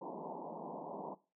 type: band-pass noise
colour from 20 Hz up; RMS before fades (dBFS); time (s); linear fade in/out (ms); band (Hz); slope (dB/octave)
white; -45; 0.01-1.15; 10; 160 to 1000; 96
effects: noise-tail reverb RT60 0.3 s tail -17 dB re dry